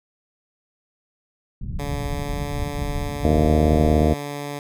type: low-pass noise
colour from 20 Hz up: pink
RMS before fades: -28 dBFS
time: 1.61-4.02 s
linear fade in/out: 5 ms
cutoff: 180 Hz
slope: 24 dB/octave
type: tone with pitch glide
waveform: 10% pulse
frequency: 143.2 to 144.2 Hz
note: D3 to D3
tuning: -43 to -31 cents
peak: -20 dBFS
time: 1.79-4.59 s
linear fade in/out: 2 ms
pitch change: +12 cents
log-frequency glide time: 2.09-2.54 s
type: harmonic tone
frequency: 77 Hz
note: D#2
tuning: 17 cents flat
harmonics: 1 / 2 / 3 / 4 / 5 / 6 / 7 / 8 / 9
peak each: -19 / -23 / -22 / -24 / -28 / -24 / -30 / -27 / -26 dBFS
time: 3.24-4.14 s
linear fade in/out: 10 ms
effects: none